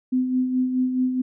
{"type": "tone with tremolo", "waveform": "sine", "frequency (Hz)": 255.1, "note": "C4", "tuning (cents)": -44, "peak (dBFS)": -17, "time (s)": [0.12, 1.22], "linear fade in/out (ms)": 10, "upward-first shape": "sine", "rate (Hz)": 4.7, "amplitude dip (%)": 50, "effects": []}